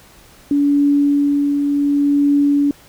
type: tone with tremolo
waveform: sine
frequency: 286 Hz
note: D4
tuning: 46 cents flat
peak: -10 dBFS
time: 0.51-2.71 s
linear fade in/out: 2 ms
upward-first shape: triangle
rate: 0.68 Hz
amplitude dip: 40%
effects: pink hiss -46 dBFS RMS until 2.88 s